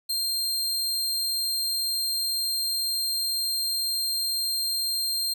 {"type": "tone", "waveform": "sawtooth", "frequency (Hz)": 4186, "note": "C8", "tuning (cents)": 0, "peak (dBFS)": -22, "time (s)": [0.09, 5.34], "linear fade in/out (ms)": 10, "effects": ["10-bit"]}